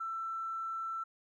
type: tone with tanh clipping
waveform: triangle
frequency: 1335 Hz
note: E6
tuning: 22 cents sharp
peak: -35 dBFS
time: 0-1.04 s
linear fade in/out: 10 ms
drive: 3 dB
effects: none